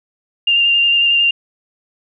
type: tone with vibrato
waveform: sine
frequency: 2794 Hz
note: F7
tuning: in tune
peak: -10 dBFS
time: 0.47-1.31 s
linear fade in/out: 5 ms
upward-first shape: square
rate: 11 Hz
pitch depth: 12 cents each way
effects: none